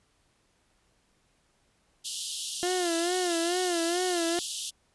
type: high-pass noise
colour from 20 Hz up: pink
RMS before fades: -34 dBFS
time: 2.04-4.71 s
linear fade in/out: 20 ms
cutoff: 2900 Hz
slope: 96 dB/octave
type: tone with vibrato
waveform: 30% pulse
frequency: 349.2 Hz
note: F4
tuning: in tune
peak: -24 dBFS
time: 2.63-4.39 s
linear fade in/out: 0 ms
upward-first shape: sine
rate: 2.3 Hz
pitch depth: 89 cents each way
effects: pink hiss -69 dBFS RMS until 4.94 s + resampled to 24000 Hz